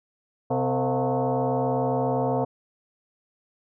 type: tone with frequency modulation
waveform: sine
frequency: 130.81 Hz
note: C3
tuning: in tune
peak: -21 dBFS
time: 0.5-2.45 s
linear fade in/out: 10 ms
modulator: 194 Hz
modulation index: 3.8
effects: none